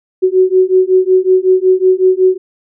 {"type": "beating tone pair", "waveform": "sine", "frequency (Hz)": [370, 375.4], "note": ["F#4", "F#4"], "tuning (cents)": [0, 25], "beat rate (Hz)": 5.4, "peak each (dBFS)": -10, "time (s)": [0.22, 2.38], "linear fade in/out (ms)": 20, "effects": []}